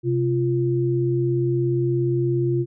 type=tone pair together; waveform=sine; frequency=130 / 347.1 Hz; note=C3 / F4; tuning=-11 / -11 cents; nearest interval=octave + perfect fourth; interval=1700 cents; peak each=-21 dBFS; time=0.03-2.66 s; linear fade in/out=50 ms; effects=none